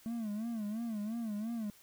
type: tone with vibrato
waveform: triangle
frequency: 220 Hz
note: A3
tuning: in tune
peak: -33 dBFS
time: 0.06-1.7 s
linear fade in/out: 0 ms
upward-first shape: sine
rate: 2.9 Hz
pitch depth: 120 cents each way
effects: white hiss -61 dBFS RMS until 1.82 s